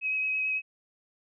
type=tone with vibrato; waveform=sine; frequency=2544 Hz; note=D#7; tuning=38 cents sharp; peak=-26 dBFS; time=0.01-0.62 s; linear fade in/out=50 ms; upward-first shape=sine; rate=9.1 Hz; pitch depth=12 cents each way; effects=none